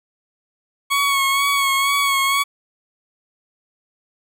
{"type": "tone with vibrato", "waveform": "20% pulse", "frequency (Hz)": 1108.7, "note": "C#6", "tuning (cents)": 0, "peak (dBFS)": -11, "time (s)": [0.9, 2.44], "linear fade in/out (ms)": 20, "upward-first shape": "sine", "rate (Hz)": 2.1, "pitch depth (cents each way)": 32, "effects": []}